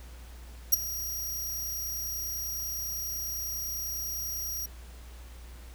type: tone with ADSR envelope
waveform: 15% pulse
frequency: 5710 Hz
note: F8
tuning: 37 cents sharp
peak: -10 dBFS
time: 0.72-4.66 s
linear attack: 14 ms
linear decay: 18 ms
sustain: -17 dB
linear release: 6 ms
effects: added 60 Hz sine -44 dBFS peak until 5.74 s + pink hiss -54 dBFS RMS until 5.74 s